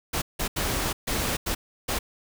pink noise bursts at uneven times, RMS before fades -27 dBFS, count 6, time 0.13-0.22 / 0.39-0.48 / 0.56-0.93 / 1.07-1.37 / 1.46-1.55 / 1.88-1.99 s, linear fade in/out 10 ms, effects none

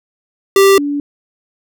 square / sine tone pair in turn, 392 / 287.8 Hz, G4 / D4, 0 / -35 cents, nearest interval perfect fourth, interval 535 cents, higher first, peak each -6 / -15 dBFS, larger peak first, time 0.56-0.78 / 0.78-1 s, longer neither, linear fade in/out 2 ms, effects none

